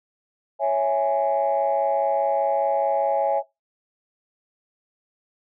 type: chord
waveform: sine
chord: C# minor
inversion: none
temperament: equal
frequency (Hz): 554.4 / 659.3 / 830.6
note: C#5 / E5 / G#5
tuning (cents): 0 / 0 / 0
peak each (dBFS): -22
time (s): 0.59-3.43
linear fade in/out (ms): 50
effects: noise-tail reverb RT60 0.2 s tail -20 dB re dry + tanh soft clip ceiling -12 dBFS